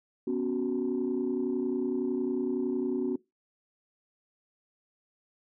sine chord, B suspended second, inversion none, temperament just, 246.9 / 277.8 / 370.4 Hz, B3 / C#4 / F#4, 0 / +4 / +2 cents, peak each -31 / -31 / -29 dBFS, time 0.27-3.16 s, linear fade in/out 5 ms, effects noise-tail reverb RT60 0.2 s tail -21 dB re dry + tanh soft clip ceiling -21 dBFS

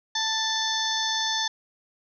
harmonic tone, 883 Hz, A5, 6 cents sharp, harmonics 1 / 2 / 4 / 5 / 6 / 7, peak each -31 / -31 / -28 / -33 / -33 / -33 dBFS, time 0.15-1.48 s, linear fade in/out 5 ms, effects none

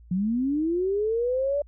sine linear sweep, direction up, 173.6 to 585 Hz, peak -22 dBFS, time 0.11-1.62 s, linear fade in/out 5 ms, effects added 58 Hz sine -47 dBFS peak until 1.67 s

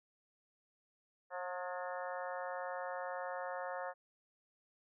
harmonic tone with a mistuned harmonic, 180 Hz, F#3, 47 cents flat, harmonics 3 / 4 / 5 / 6 / 7 / 8 / 9 / 10, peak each -43 / -45 / -47 / -49 / -50 / -51 / -52 / -53 dBFS, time 1.3-3.94 s, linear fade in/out 50 ms, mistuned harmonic 9, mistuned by +61 cents, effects none

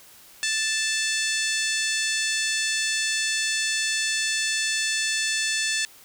harmonic tone, 880 Hz, A5, in tune, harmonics 2 / 3 / 4 / 5 / 6 / 7 / 8 / 9 / 10, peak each -28 / -30 / -31 / -32 / -33 / -33 / -34 / -35 / -35 dBFS, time 0.43-5.85 s, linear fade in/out 0 ms, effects white hiss -50 dBFS RMS until 6.04 s

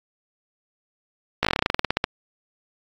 slowing click train, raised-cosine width 0.3 ms, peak -3 dBFS, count 17, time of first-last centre 1.43-2.041 s, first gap 17 ms, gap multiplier 1.1, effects AAC 64 kbps

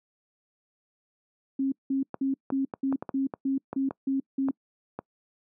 sine tone bursts, 270 Hz, C#4, 45 cents flat, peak -23 dBFS, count 10, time 1.59-4.51 s, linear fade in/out 5 ms, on 130 ms, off 180 ms
clicks, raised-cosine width 1 ms, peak -19 dBFS, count 11, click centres 2.143 / 2.503 / 2.738 / 2.926 / 3.025 / 3.092 / 3.338 / 3.73 / 3.909 / 4.486 / 4.99 s
effects noise-tail reverb RT60 0.1 s tail -26 dB re dry + high-pass 150 Hz 12 dB/octave

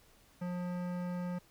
sine tone with hard clipping, 178.1 Hz, F3, 34 cents sharp, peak -37 dBFS, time 0.41-1.39 s, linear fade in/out 10 ms, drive 16 dB, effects pink hiss -64 dBFS RMS until 1.5 s

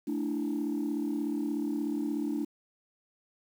sine chord, A suspended fourth, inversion none, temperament just, 220 / 293.3 / 330 Hz, A3 / D4 / E4, 0 / -2 / +2 cents, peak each -34 / -30 / -34 dBFS, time 0.07-2.45 s, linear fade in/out 10 ms, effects tanh soft clip ceiling -24 dBFS + 9-bit

